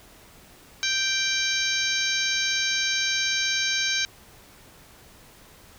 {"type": "harmonic tone with a mistuned harmonic", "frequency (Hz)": 783, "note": "G5", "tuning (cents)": -2, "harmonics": [2, 3, 4, 5, 6, 7, 8], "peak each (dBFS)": [-29, -29, -32, -28, -34, -32, -31], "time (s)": [0.83, 4.05], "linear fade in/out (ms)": 0, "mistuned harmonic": 8, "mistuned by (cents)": 16, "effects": ["pink hiss -51 dBFS RMS until 5.78 s"]}